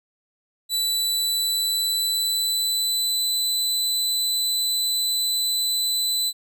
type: tone with pitch glide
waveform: sawtooth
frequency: 3967 to 4004 Hz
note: B7 to B7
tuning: +7 to +23 cents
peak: -18 dBFS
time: 0.69-6.33 s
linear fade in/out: 50 ms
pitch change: +16 cents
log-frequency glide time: 0.8-3.23 s
effects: none